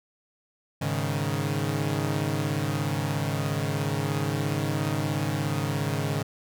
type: chord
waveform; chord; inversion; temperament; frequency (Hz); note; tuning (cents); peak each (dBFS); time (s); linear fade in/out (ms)
sawtooth; Ab suspended fourth; none; equal; 103.83 / 138.59 / 155.56; Ab2 / Db3 / Eb3; 0 / 0 / 0; -27 / -25 / -26; 0.81-6.23; 10
effects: none

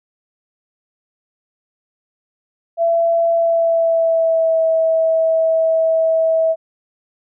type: tone with pitch glide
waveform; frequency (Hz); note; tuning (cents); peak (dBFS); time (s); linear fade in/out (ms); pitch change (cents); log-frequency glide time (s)
sine; 671 to 648.5; E5 to E5; +31 to -28; -12; 2.77-6.56; 50; -59; 3.32-4.62
effects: none

